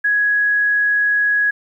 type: tone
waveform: sine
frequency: 1669 Hz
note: G#6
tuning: 8 cents sharp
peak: -13 dBFS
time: 0.04-1.51 s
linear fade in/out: 10 ms
effects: 9-bit